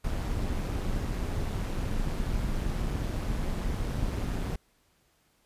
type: noise with amplitude modulation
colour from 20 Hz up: brown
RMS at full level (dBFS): -28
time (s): 0.04-4.56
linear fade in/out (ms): 5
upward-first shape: sine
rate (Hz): 188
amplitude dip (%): 50
effects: pink hiss -68 dBFS RMS until 5.45 s + resampled to 32000 Hz